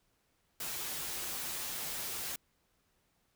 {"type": "noise with comb filter", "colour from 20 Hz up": "white", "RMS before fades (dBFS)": -39, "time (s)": [0.6, 2.36], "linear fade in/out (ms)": 5, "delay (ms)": 9.8, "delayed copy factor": -0.5, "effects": ["pink hiss -75 dBFS RMS until 3.35 s"]}